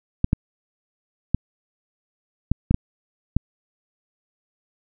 clicks, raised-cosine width 5 ms, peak -5 dBFS, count 7, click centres 0.244 / 0.331 / 1.346 / 2.516 / 2.71 / 2.744 / 3.366 s, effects none

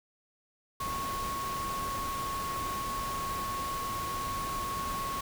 sine tone in noise, 1100 Hz, C#6, 14 cents flat, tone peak -33 dBFS, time 0.8-5.21 s, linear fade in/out 5 ms, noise pink, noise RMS -39 dBFS, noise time 0.8-5.21 s, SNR +3 dB, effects none

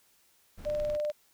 brown noise, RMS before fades -43 dBFS, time 0.57-0.98 s, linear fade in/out 20 ms
sine tone, 598 Hz, D5, 31 cents sharp, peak -28 dBFS, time 0.65-1.12 s, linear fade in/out 20 ms
click train, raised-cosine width 0.2 ms, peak -27 dBFS, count 10, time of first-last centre 0.65-1.1 s, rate 20 Hz
effects white hiss -66 dBFS RMS until 1.33 s

